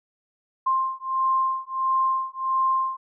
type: beating tone pair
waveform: sine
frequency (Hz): 1053 / 1054.5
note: C6 / C6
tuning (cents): +11 / +13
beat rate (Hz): 1.5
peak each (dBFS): -24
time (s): 0.66-2.97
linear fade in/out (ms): 10
effects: none